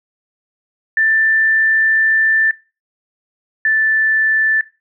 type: tone pair in turn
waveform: sine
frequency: 1773 / 1759.7 Hz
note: A6 / A6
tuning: +13 / 0 cents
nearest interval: unison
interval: 13 cents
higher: first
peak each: -11 dBFS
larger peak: neither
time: 0.97-2.51 / 3.65-4.61 s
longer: first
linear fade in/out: 2 ms
effects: noise-tail reverb RT60 0.3 s tail -19 dB re dry